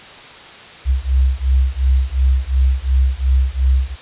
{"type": "beating tone pair", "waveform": "sine", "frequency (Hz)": [64.1, 66.9], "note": ["C2", "C2"], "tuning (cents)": [-35, 39], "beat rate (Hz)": 2.8, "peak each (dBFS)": -15, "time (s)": [0.85, 3.96], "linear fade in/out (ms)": 50, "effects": ["white hiss -37 dBFS RMS until 4.01 s", "resampled to 8000 Hz"]}